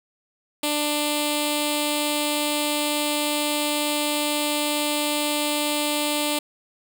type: tone with notch filter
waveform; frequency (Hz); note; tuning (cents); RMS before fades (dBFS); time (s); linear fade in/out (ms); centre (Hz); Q
5% pulse; 296.3; D4; +15; -24; 0.63-6.39; 5; 1600; 0.66
effects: none